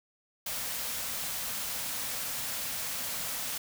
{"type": "band-stop noise", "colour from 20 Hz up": "white", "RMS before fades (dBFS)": -35, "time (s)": [0.46, 3.58], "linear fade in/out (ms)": 5, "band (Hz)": [300, 450], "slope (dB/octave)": 96, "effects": []}